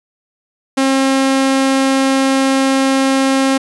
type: tone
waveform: sawtooth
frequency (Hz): 268.4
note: C4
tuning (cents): +44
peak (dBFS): -7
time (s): 0.77-3.58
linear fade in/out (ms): 10
effects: resampled to 24000 Hz